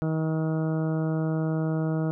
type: harmonic tone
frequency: 158.8 Hz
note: D#3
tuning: 36 cents sharp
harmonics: 1 / 2 / 3 / 4 / 5 / 6 / 7 / 8 / 9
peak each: -25 / -30 / -35 / -36 / -44 / -48 / -49 / -45 / -46 dBFS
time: 0.02-2.11 s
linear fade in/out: 0 ms
effects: none